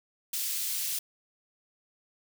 white high-pass noise, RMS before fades -32 dBFS, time 0.33-0.99 s, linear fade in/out 5 ms, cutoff 3200 Hz, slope 12 dB/octave, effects none

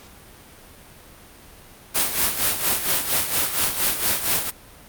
white noise with tremolo, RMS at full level -19 dBFS, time 1.94-4.51 s, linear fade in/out 20 ms, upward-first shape sine, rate 4.3 Hz, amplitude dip 65%, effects pink hiss -46 dBFS RMS until 4.88 s + Opus 48 kbps

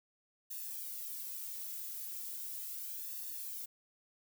violet noise with flanger, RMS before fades -43 dBFS, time 0.5-3.66 s, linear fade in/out 10 ms, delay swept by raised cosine 1.1 to 2.4 ms, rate 0.37 Hz, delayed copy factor +0.7, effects none

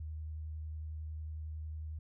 sine tone with vibrato, 77.78 Hz, D#2, in tune, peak -39 dBFS, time 0-1.99 s, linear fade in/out 5 ms, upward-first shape square, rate 11 Hz, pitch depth 12 cents each way, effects none

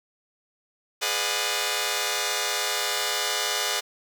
5% pulse chord, G# diminished seventh, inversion none, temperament just, 415.3 / 498.4 / 598 / 717.6 Hz, G#4 / B4 / D5 / F5, 0 / +16 / +31 / +47 cents, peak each -19 dBFS, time 1.01-3.81 s, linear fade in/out 20 ms, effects none

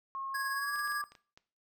sine tone with pitch glide, 1081 to 1178.8 Hz, C#6 to D6, -44 to +6 cents, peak -36 dBFS, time 0.15-1.04 s, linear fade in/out 0 ms, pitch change +150 cents, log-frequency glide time 0.51-0.77 s
square tone with tremolo, 1658 Hz, G#6, 3 cents flat, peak -33 dBFS, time 0.34-1.02 s, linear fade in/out 10 ms, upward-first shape sine, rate 18 Hz, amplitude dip 35%
clicks, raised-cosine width 0.2 ms, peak -36 dBFS, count 7, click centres 0.759 / 0.792 / 0.875 / 0.92 / 1.12 / 1.152 / 1.375 s
effects noise-tail reverb RT60 0.4 s tail -17 dB re dry

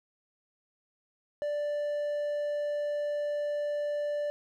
triangle tone, 587.3 Hz, D5, in tune, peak -27 dBFS, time 1.42-4.3 s, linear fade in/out 0 ms, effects none

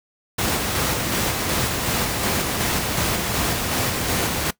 pink noise with tremolo, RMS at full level -21 dBFS, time 0.38-4.51 s, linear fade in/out 10 ms, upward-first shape square, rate 2.7 Hz, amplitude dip 25%, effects noise-tail reverb RT60 0.1 s tail -19 dB re dry + high-pass 60 Hz 12 dB/octave

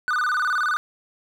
triangle tone with vibrato, 1344 Hz, E6, 33 cents sharp, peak -18 dBFS, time 0.08-0.77 s, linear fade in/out 0 ms, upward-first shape square, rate 19 Hz, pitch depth 180 cents each way, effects none

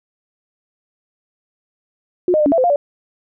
sine tone with pitch steps, 359.1 / 615 / 601 / 283 / 665 / 513 / 701 / 576 Hz, F4 / D#5 / D5 / C#4 / E5 / C5 / F5 / D5, +48 / -20 / +40 / +36 / +15 / -34 / +6 / -34 cents, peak -11 dBFS, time 2.28-2.76 s, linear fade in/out 2 ms, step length 60 ms, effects none

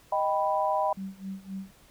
sine chord, Eb augmented, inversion none, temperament equal, 622.3 / 784 / 987.8 Hz, Eb5 / G5 / B5, 0 / 0 / 0 cents, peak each -28 dBFS, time 0.12-0.93 s, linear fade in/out 5 ms
sine tone with tremolo, 192.8 Hz, G3, 28 cents flat, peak -32 dBFS, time 0.97-1.71 s, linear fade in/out 5 ms, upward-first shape sine, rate 3.8 Hz, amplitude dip 90%
effects pink hiss -58 dBFS RMS until 1.9 s

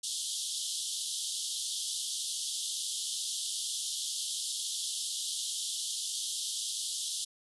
pink band-pass noise, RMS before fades -36 dBFS, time 0.03-7.25 s, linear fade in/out 10 ms, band 3100 to 11000 Hz, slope 96 dB/octave, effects none

